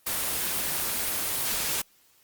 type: noise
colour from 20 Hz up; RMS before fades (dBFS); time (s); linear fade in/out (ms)
white; -28; 0.06-1.82; 10
effects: white hiss -62 dBFS RMS until 2.23 s + Opus 24 kbps